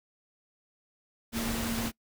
sine tone in noise, 229.4 Hz, A#3, 28 cents flat, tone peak -32 dBFS, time 1.32-1.92 s, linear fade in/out 50 ms, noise pink, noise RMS -34 dBFS, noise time 1.32-1.92 s, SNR -1 dB, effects noise-tail reverb RT60 0.1 s tail -24 dB re dry

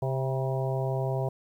harmonic tone with a mistuned harmonic, 132.2 Hz, C3, 18 cents sharp, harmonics 1 / 3 / 4 / 5 / 6 / 7, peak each -28 / -34 / -36 / -34 / -40 / -40 dBFS, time 0.02-1.29 s, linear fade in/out 5 ms, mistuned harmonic 7, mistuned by +57 cents, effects 10-bit

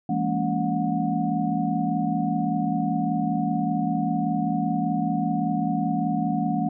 sine tone cluster, 167.8 / 206.1 / 231.2 / 281.7 / 727 Hz, E3 / G#3 / A#3 / C#4 / F#5, +31 / -13 / -14 / +28 / -31 cents, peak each -28 dBFS, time 0.09-6.69 s, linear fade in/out 5 ms, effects none

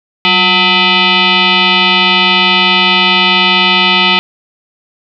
sine tone with frequency modulation, 188.8 Hz, F#3, 35 cents sharp, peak -6 dBFS, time 0.25-4.19 s, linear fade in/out 0 ms, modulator 547 Hz, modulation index 6.4, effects none

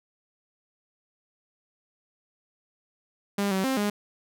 sawtooth tone with pitch steps, 201.1 / 190.5 / 264.6 / 206.1 Hz, G3 / G3 / C4 / G#3, +44 / -49 / +20 / -13 cents, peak -20 dBFS, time 3.38-3.9 s, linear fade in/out 5 ms, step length 130 ms, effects none

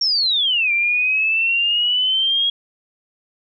sine exponential two-way sweep, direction down then up, 5588 to 2349 to 3302 Hz, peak -15 dBFS, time 0.01-2.5 s, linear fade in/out 5 ms, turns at 0.72 s, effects none

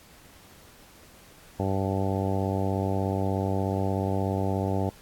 harmonic tone, 96.7 Hz, G2, 23 cents flat, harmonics 1 / 2 / 3 / 4 / 5 / 6 / 7 / 8 / 9, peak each -28 / -31 / -33 / -34 / -35 / -36 / -36 / -37 / -38 dBFS, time 1.59-4.9 s, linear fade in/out 10 ms, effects pink hiss -53 dBFS RMS until 5.01 s + AAC 64 kbps

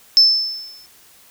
sine tone with exponential decay, 5274 Hz, E8, in tune, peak -4 dBFS, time 0.17-0.86 s, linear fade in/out 0 ms, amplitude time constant 150 ms, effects tanh soft clip ceiling -3 dBFS + white hiss -49 dBFS RMS until 1.3 s

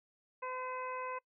harmonic tone, 510 Hz, C5, 44 cents flat, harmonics 1 / 2 / 3 / 4 / 5, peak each -43 / -40 / -50 / -50 / -50 dBFS, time 0.42-1.19 s, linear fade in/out 10 ms, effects noise-tail reverb RT60 0.1 s tail -23 dB re dry

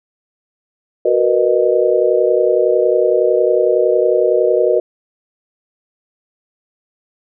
sine chord, B major seventh, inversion second, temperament just, 370.4 / 463 / 493.9 / 617.4 Hz, F#4 / A#4 / B4 / D#5, +2 / -12 / 0 / -14 cents, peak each -16 dBFS, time 1.05-4.8 s, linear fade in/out 5 ms, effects none

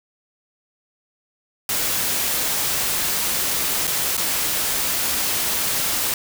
white noise with dropouts, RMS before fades -22 dBFS, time 1.69-6.14 s, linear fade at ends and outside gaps 2 ms, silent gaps 3.871-3.876 / 4.169-4.176 s, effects none

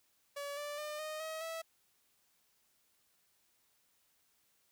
sawtooth tone with pitch steps, 570 / 585.7 / 601.8 / 618.4 / 635.4 / 652.9 Hz, C#5 / D5 / D5 / D#5 / D#5 / E5, +48 / -5 / +42 / -11 / +36 / -17 cents, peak -36 dBFS, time 0.36-1.62 s, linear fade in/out 10 ms, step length 210 ms, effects white hiss -74 dBFS RMS until 4.71 s

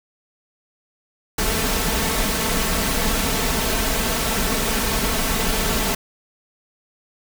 pink noise with comb filter, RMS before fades -21 dBFS, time 1.38-5.95 s, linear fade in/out 5 ms, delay 4.5 ms, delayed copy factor +0.6, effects none

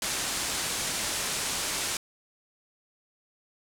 white low-pass noise, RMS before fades -31 dBFS, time 0.02-1.97 s, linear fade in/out 2 ms, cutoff 9700 Hz, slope 24 dB/octave, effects none

